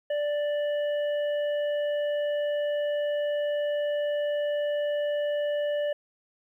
harmonic tone, 587.3 Hz, D5, in tune, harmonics 1 / 3 / 5, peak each -25 / -40 / -43 dBFS, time 0.1-5.93 s, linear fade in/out 5 ms, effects 11-bit

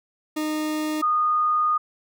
40% pulse / sine tone pair in turn, 307.4 / 1229.6 Hz, D#4 / D#6, -21 / -21 cents, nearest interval 2 octaves, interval 2400 cents, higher second, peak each -23 / -18 dBFS, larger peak second, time 0.36-1.02 / 1.02-1.78 s, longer second, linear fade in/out 10 ms, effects none

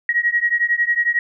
sine beating tone pair, 1894 / 1905 Hz, A#6 / A#6, +27 / +37 cents, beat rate 11 Hz, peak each -18 / -19 dBFS, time 0.09-1.19 s, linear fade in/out 2 ms, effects none

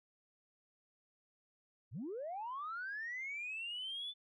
sine linear sweep, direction up, 82.41 to 3520 Hz, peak -39 dBFS, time 1.91-4.14 s, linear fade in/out 50 ms, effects tanh soft clip ceiling -36 dBFS

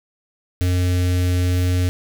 square tone with notch filter, 89.9 Hz, F#2, 49 cents flat, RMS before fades -18 dBFS, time 0.61-1.89 s, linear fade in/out 0 ms, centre 960 Hz, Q 0.71, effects none

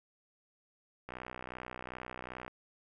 click train, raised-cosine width 0.5 ms, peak -27 dBFS, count 88, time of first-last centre 1.09-2.48 s, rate 62.6 Hz, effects none

